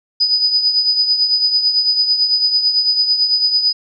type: tone with tremolo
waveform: sine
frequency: 4978 Hz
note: D#8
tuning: in tune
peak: -9 dBFS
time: 0.2-3.73 s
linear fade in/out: 10 ms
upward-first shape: triangle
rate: 9 Hz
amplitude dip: 65%
effects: none